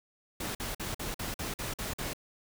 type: noise bursts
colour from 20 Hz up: pink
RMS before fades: -36 dBFS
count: 9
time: 0.4-2.134 s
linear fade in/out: 5 ms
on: 150 ms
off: 48 ms
effects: none